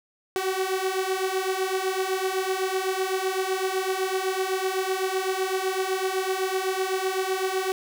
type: beating tone pair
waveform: sawtooth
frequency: 373.9 / 381.8 Hz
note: F#4 / G4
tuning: +18 / -46 cents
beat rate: 7.9 Hz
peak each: -24 / -23 dBFS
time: 0.36-7.72 s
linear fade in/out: 0 ms
effects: none